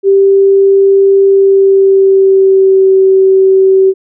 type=tone with pitch glide; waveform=sine; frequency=392 to 382.6 Hz; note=G4 to G4; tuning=0 to -42 cents; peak=-3 dBFS; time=0.03-3.94 s; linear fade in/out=50 ms; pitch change=-42 cents; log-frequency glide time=1.25-2.91 s; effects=none